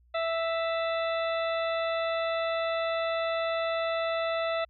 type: harmonic tone with a mistuned harmonic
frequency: 660 Hz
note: E5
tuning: 2 cents sharp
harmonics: 1 / 2 / 3 / 4 / 5 / 6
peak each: -28 / -34 / -38 / -40 / -42 / -44 dBFS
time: 0.14-4.65 s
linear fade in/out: 10 ms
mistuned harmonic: 5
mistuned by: +110 cents
effects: added 60 Hz sine -59 dBFS peak until 4.69 s